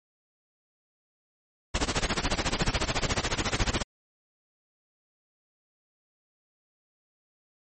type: noise with tremolo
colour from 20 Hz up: pink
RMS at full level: -24 dBFS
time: 1.74-3.83 s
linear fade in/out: 10 ms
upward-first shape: sine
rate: 14 Hz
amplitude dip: 90%
effects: MP3 32 kbps